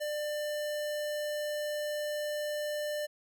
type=tone; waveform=square; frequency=596 Hz; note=D5; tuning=25 cents sharp; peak=-33 dBFS; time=0-3.07 s; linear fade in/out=20 ms; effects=none